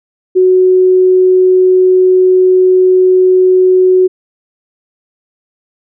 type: tone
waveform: sine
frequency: 370 Hz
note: F#4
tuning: in tune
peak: -4 dBFS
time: 0.35-4.08 s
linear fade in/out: 20 ms
effects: none